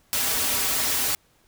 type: noise with comb filter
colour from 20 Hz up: white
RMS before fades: -24 dBFS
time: 0.13-1.15 s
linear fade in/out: 0 ms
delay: 5.7 ms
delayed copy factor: -1
effects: pink hiss -62 dBFS RMS until 1.47 s